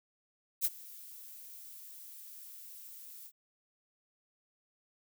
violet noise with ADSR envelope, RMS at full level -28 dBFS, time 0.61-3.32 s, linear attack 39 ms, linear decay 39 ms, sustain -22 dB, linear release 59 ms, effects none

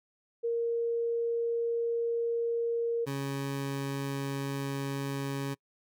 sine / 20% pulse tone pair in turn, 466.2 / 138.31 Hz, A#4 / C#3, 0 / -4 cents, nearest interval octave + major sixth, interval 2104 cents, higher first, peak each -27 / -27 dBFS, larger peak neither, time 0.43-3.06 / 3.06-5.55 s, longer first, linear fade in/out 20 ms, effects noise-tail reverb RT60 0.1 s tail -26 dB re dry

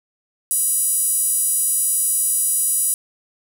5% pulse tone with high-pass filter, 981 Hz, B5, 12 cents flat, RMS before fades -19 dBFS, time 0.51-2.94 s, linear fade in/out 0 ms, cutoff 10000 Hz, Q 3.7, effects none

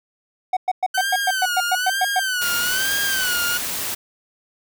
triangle tone bursts, 744 Hz, F#5, 9 cents sharp, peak -14 dBFS, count 12, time 0.53-2.196 s, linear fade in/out 5 ms, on 38 ms, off 110 ms
sawtooth tone with vibrato, 1513 Hz, F#6, 38 cents sharp, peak -17 dBFS, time 0.94-3.58 s, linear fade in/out 10 ms, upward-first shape sine, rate 1.1 Hz, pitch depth 120 cents each way
white noise, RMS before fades -26 dBFS, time 2.41-3.95 s, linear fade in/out 10 ms
effects none

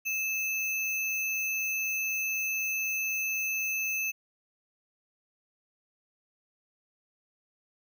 sine tone with sample-and-hold, 2612 Hz, E7, 17 cents flat, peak -28 dBFS, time 0.05-4.12 s, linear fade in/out 20 ms, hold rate 8820 Hz, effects none

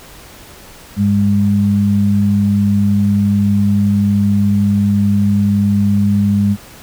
sine tone pair together, 101.3 / 202.6 Hz, G#2 / G#3, -43 / -43 cents, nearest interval octave, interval 1200 cents, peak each -15 / -11 dBFS, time 0.96-6.57 s, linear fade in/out 50 ms, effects pink hiss -38 dBFS RMS until 6.82 s

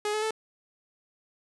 sawtooth tone with pitch steps, 418.8 / 428.6 / 438.6 Hz, G#4 / A4 / A4, +15 / -45 / -6 cents, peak -23 dBFS, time 0.05-0.308 s, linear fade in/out 2 ms, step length 86 ms, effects resampled to 24000 Hz + 9-bit

